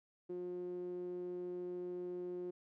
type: tone with band-pass filter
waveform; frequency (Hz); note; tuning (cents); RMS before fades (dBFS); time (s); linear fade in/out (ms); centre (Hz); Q
sawtooth; 178.6; F3; +39; -43; 0.29-2.51; 10; 360; 5.8
effects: none